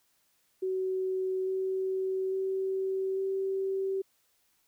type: tone with pitch steps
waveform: sine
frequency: 375.7 / 379 / 382.3 / 385.6 Hz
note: F#4 / F#4 / G4 / G4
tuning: +26 / +42 / -43 / -28 cents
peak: -28 dBFS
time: 0.62-4.02 s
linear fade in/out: 10 ms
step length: 850 ms
effects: white hiss -71 dBFS RMS until 4.67 s